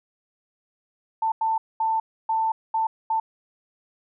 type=tone bursts at uneven times; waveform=sine; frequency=890 Hz; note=A5; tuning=20 cents sharp; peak=-20 dBFS; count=6; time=1.22-1.32 / 1.41-1.58 / 1.8-2 / 2.29-2.52 / 2.74-2.87 / 3.1-3.2 s; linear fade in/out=5 ms; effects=none